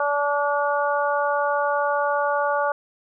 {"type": "harmonic tone", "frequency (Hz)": 288.3, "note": "D4", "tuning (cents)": -32, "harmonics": [2, 3, 4, 5], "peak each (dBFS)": [-23, -25, -26, -27], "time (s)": [0, 2.72], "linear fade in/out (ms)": 2, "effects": []}